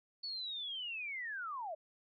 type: linear sweep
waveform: sine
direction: down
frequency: 4493 to 593 Hz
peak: -39 dBFS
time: 0.23-1.75 s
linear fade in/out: 10 ms
effects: none